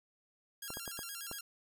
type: tone with vibrato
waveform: 5% pulse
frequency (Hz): 1500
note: F#6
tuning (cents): +23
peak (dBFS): -31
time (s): 0.62-1.41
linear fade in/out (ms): 5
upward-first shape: square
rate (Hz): 8.5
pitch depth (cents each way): 150
type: clicks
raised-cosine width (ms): 1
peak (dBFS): -29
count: 5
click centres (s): 0.704 / 0.771 / 0.878 / 0.991 / 1.314
effects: none